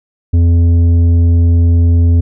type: tone with tanh clipping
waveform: sine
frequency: 85 Hz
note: F2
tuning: 46 cents flat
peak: -7 dBFS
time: 0.33-2.21 s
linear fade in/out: 10 ms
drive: 8 dB
effects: none